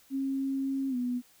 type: tone with pitch glide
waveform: sine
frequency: 270.4 to 246.5 Hz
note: C#4 to B3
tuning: -43 to -3 cents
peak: -28 dBFS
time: 0.1-1.22 s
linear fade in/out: 50 ms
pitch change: -160 cents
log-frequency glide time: 0.89-0.96 s
effects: white hiss -61 dBFS RMS until 1.4 s